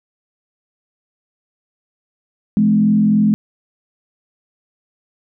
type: tone with frequency modulation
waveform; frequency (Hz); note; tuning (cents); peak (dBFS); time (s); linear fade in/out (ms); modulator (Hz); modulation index
sine; 210.9; G#3; +27; -10; 2.57-3.34; 0; 43.6; 0.67
effects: none